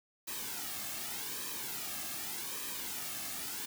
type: noise with flanger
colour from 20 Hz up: white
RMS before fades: -40 dBFS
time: 0.27-3.66 s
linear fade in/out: 10 ms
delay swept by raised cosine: 1.4 to 2.09 ms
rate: 0.85 Hz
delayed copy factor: -0.65
effects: none